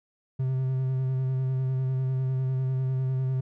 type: tone with vibrato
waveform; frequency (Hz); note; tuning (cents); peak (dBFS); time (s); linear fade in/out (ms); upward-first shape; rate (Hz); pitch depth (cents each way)
triangle; 130.81; C3; 0; -22; 0.39-3.41; 10; square; 10; 17
effects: none